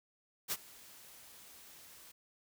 white noise with ADSR envelope, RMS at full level -34 dBFS, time 0.48-2.12 s, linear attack 40 ms, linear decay 43 ms, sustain -22 dB, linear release 9 ms, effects none

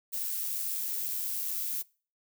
violet noise with amplitude modulation, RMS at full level -32 dBFS, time 0.12-1.83 s, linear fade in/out 20 ms, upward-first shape sine, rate 94 Hz, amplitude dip 30%, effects noise-tail reverb RT60 0.4 s tail -24 dB re dry

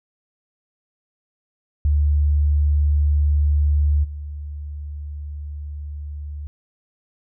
sine tone with level steps, 73.5 Hz, D2, 2 cents sharp, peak -14 / -28 dBFS, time 1.85-6.47 s, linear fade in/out 0 ms, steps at 4.03 s, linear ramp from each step 20 ms, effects none

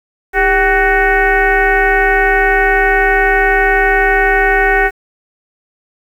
sine tone with frequency modulation, 1128 Hz, C#6, 30 cents sharp, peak -8 dBFS, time 0.33-4.91 s, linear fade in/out 50 ms, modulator 364 Hz, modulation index 2.6, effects 7-bit

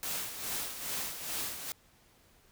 white noise with tremolo, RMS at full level -35 dBFS, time 0.03-1.72 s, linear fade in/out 0 ms, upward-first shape sine, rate 2.4 Hz, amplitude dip 60%, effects pink hiss -64 dBFS RMS until 2.51 s

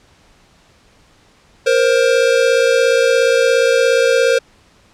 square tone pair together, 470.6 / 527.7 Hz, A#4 / C5, +16 / +15 cents, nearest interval major second, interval 199 cents, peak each -14 dBFS, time 1.66-4.39 s, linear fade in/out 10 ms, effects pink hiss -51 dBFS RMS until 4.93 s + low-pass 7000 Hz 12 dB/octave

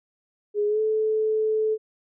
sine tone with pitch glide, 415.3 to 434.7 Hz, G#4 to A4, 0 to -21 cents, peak -20 dBFS, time 0.54-1.78 s, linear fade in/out 50 ms, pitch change +79 cents, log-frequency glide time 0.67-0.8 s, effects none

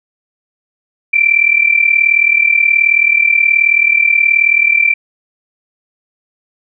sine tone with amplitude modulation, 2349 Hz, D7, in tune, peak -4 dBFS, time 1.13-4.94 s, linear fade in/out 10 ms, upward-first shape sine, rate 38.7 Hz, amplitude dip 80%, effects none

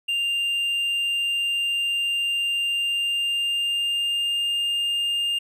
triangle tone with pitch glide, 2794 to 2810 Hz, F7 to F7, 0 to +10 cents, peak -20 dBFS, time 0.08-5.39 s, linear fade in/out 10 ms, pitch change +10 cents, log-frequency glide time 2.69-4.51 s, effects none

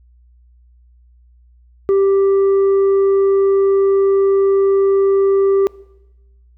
triangle tone with tanh clipping, 392 Hz, G4, in tune, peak -11 dBFS, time 1.89-5.67 s, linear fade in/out 0 ms, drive 8 dB, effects noise-tail reverb RT60 1.0 s tail -22 dB re dry + added 60 Hz sine -46 dBFS peak until 6.57 s

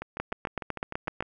two click trains, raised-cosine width 0.5 ms, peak -20 / -14 dBFS, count 9 / 9, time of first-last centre 0.02-1.225 / 0.2-1.206 s, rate 6.64 / 7.95 Hz, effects none

